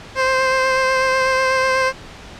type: tone with vibrato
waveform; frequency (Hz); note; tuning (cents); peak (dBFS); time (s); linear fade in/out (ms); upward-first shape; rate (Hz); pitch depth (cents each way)
15% pulse; 523.3; C5; 0; -8; 0.15-1.93; 50; sine; 8.1; 16
effects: pink hiss -37 dBFS RMS until 2.39 s + low-pass 5000 Hz 12 dB/octave